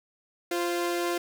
sawtooth tone pair together, 347.4 / 523.3 Hz, F4 / C5, -9 / 0 cents, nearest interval perfect fifth, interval 709 cents, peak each -23 / -31 dBFS, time 0.51-1.18 s, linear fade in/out 5 ms, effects none

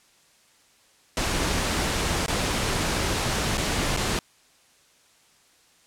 pink noise with dropouts, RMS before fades -25 dBFS, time 1.17-4.19 s, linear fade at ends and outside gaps 1 ms, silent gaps 2.262-2.281 / 3.573-3.579 / 3.965-3.972 s, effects white hiss -59 dBFS RMS until 5.86 s + low-pass 9000 Hz 12 dB/octave

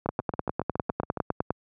two click trains, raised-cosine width 1 ms, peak -16 / -11 dBFS, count 9 / 15, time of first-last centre 0.06-1.173 / 0.09-1.506 s, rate 7.19 / 9.89 Hz, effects high-pass 80 Hz 12 dB/octave

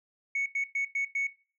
sine tone bursts at uneven times, 2217 Hz, C#7, in tune, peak -25 dBFS, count 5, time 0.35-0.46 / 0.55-0.64 / 0.75-0.85 / 0.95-1.05 / 1.15-1.27 s, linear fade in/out 5 ms, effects noise-tail reverb RT60 0.4 s tail -20 dB re dry + tanh soft clip ceiling -24 dBFS

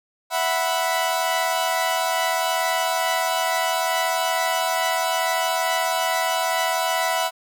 sawtooth chord, E suspended second, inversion none, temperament equal, 659.3 / 740 / 987.8 Hz, E5 / F#5 / B5, 0 / 0 / 0 cents, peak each -21 dBFS, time 0.3-7.31 s, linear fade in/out 50 ms, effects none

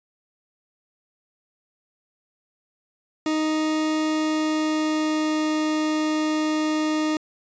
40% pulse tone with pitch glide, 311.1 to 308.8 Hz, D#4 to D#4, 0 to -13 cents, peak -20 dBFS, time 3.26-7.17 s, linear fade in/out 2 ms, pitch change -13 cents, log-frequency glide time 3.99-5.49 s, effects resampled to 16000 Hz

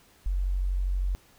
sine tone, 46.25 Hz, F#1, in tune, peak -24 dBFS, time 0.26-1.15 s, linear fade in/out 0 ms, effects pink hiss -59 dBFS RMS until 1.38 s

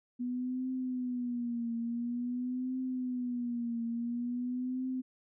sine tone with vibrato, 244.7 Hz, B3, 16 cents flat, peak -32 dBFS, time 0.19-5.02 s, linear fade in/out 20 ms, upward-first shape triangle, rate 0.48 Hz, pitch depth 100 cents each way, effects none

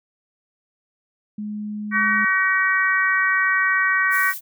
sine tone, 210 Hz, G#3, 19 cents sharp, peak -26 dBFS, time 1.38-2.25 s, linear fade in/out 5 ms
harmonic tone, 379.3 Hz, F#4, 43 cents sharp, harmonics 3 / 4 / 5 / 6, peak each -24 / -21 / -19 / -28 dBFS, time 1.91-4.34 s, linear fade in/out 50 ms
violet noise, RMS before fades -31 dBFS, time 4.1-4.41 s, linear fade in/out 50 ms
effects none

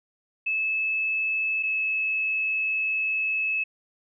sine tone pair in turn, 2607 / 2595 Hz, E7 / E7, -20 / -28 cents, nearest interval unison, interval 8 cents, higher first, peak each -23 dBFS, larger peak neither, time 0.46-1.63 / 1.63-3.64 s, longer second, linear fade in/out 10 ms, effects none

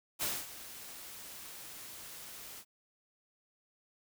white noise with ADSR envelope, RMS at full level -33 dBFS, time 0.19-2.65 s, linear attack 37 ms, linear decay 230 ms, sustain -15 dB, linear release 66 ms, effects none

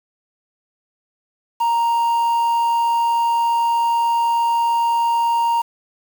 triangle tone with quantisation, 932.3 Hz, A#5, in tune, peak -13 dBFS, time 1.6-5.62 s, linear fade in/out 10 ms, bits 6, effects none

